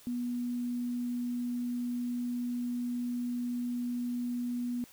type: tone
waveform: sine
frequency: 243.2 Hz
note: B3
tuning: 26 cents flat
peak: -31 dBFS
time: 0.07-4.84 s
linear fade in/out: 0 ms
effects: white hiss -57 dBFS RMS until 4.92 s